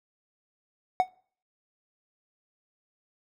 triangle tone with exponential decay, 740 Hz, F#5, in tune, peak -13 dBFS, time 1-1.08 s, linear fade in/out 0 ms, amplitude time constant 17 ms, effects noise-tail reverb RT60 0.5 s tail -24 dB re dry

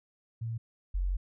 sine tone pair in turn, 114.2 / 45.69 Hz, A#2 / F#1, -35 / -21 cents, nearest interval octave + major third, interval 1586 cents, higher first, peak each -32 / -27 dBFS, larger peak second, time 0.41-0.58 / 0.94-1.17 s, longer second, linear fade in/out 10 ms, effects none

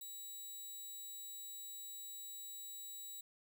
5% pulse tone, 3900 Hz, B7, 23 cents flat, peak -39 dBFS, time 0.01-3.21 s, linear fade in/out 5 ms, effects none

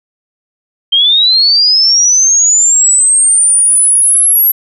sine linear sweep, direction up, 3136 to 11670 Hz, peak -5 dBFS, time 0.92-4.52 s, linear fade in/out 10 ms, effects none

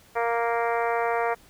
harmonic tone, 233.1 Hz, A#3, in tune, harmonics 2 / 3 / 4 / 5 / 6 / 7 / 8 / 9 / 10, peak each -27 / -27 / -30 / -33 / -34 / -39 / -36 / -39 / -40 dBFS, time 0.15-1.35 s, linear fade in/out 20 ms, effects pink hiss -55 dBFS RMS until 1.49 s

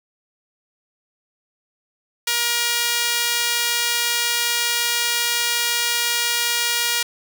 sawtooth tone with high-pass filter, 474.5 Hz, A#4, 31 cents sharp, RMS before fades -21 dBFS, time 2.27-7.03 s, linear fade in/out 5 ms, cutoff 2300 Hz, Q 0.72, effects none

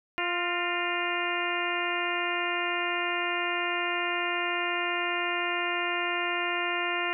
harmonic tone with a mistuned harmonic, 349.2 Hz, F4, in tune, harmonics 1 / 2 / 3 / 4 / 5 / 6 / 7 / 8, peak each -35 / -35 / -35 / -35 / -35 / -35 / -35 / -35 dBFS, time 0.18-7.13 s, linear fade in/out 0 ms, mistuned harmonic 5, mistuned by +49 cents, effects none

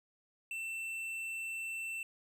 sine tone with tanh clipping, 2680 Hz, E7, 28 cents sharp, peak -39 dBFS, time 0.51-2.03 s, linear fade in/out 2 ms, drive 10 dB, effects none

